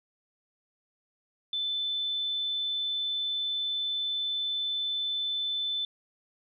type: tone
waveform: sine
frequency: 3520 Hz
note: A7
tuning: in tune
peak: -28 dBFS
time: 1.53-5.85 s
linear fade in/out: 2 ms
effects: none